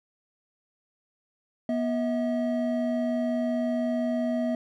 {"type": "tone pair together", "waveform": "triangle", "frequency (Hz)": [242.5, 641.8], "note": ["B3", "E5"], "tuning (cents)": [-31, -46], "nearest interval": "octave + perfect fourth", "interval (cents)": 1685, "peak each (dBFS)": [-24, -27], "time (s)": [1.69, 4.55], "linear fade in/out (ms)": 2, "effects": []}